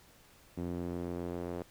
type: tone with band-pass filter sweep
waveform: sawtooth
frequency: 87.31 Hz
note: F2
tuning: in tune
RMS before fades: -38 dBFS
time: 0.57-1.63 s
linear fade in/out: 10 ms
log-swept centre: 270 to 460 Hz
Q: 1.3
effects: pink hiss -61 dBFS RMS until 1.7 s